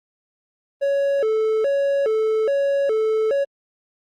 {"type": "tone with vibrato", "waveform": "triangle", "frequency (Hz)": 494.2, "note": "B4", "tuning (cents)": 1, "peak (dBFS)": -15, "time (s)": [0.81, 3.45], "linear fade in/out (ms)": 20, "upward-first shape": "square", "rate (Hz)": 1.2, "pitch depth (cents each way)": 210, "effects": ["Opus 24 kbps"]}